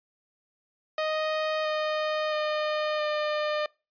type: tone with pitch steps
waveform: sawtooth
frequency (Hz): 622.3 / 615.9 / 609.5 / 603.2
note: D#5 / D#5 / D#5 / D5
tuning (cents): 0 / -18 / -36 / +46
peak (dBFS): -22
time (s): 0.98-3.66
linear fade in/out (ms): 2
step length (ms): 670
effects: noise-tail reverb RT60 0.3 s tail -25 dB re dry + resampled to 11025 Hz